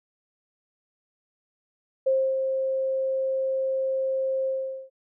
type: tone with ADSR envelope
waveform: sine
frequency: 530 Hz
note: C5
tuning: 22 cents sharp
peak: -18 dBFS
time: 2.06-4.9 s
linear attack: 11 ms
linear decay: 280 ms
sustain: -5 dB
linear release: 430 ms
effects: none